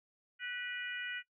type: harmonic tone with a mistuned harmonic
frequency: 486.6 Hz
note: B4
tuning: 26 cents flat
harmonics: 3 / 4 / 5 / 6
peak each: -41 / -43 / -45 / -47 dBFS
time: 0.39-1.23 s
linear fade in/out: 50 ms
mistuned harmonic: 3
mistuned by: +32 cents
effects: noise-tail reverb RT60 0.1 s tail -18 dB re dry